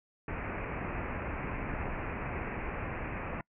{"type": "low-pass noise", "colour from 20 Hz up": "pink", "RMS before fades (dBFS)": -37, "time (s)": [0.28, 3.41], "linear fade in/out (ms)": 2, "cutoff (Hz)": 2600, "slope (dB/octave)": 96, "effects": ["noise-tail reverb RT60 0.1 s tail -26 dB re dry"]}